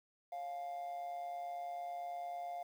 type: tone with amplitude modulation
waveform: triangle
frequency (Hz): 701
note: F5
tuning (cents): +6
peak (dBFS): -35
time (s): 0.32-2.63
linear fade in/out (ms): 5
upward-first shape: sine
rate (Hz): 149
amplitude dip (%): 60
effects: tanh soft clip ceiling -33 dBFS + 11-bit